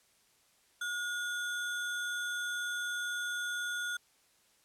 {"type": "tone with sample-and-hold", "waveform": "sine", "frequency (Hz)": 1439, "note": "F#6", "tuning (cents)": -49, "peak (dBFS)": -33, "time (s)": [0.81, 3.97], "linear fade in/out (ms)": 5, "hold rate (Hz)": 4900, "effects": ["white hiss -68 dBFS RMS until 4.64 s", "low-pass 11000 Hz 12 dB/octave"]}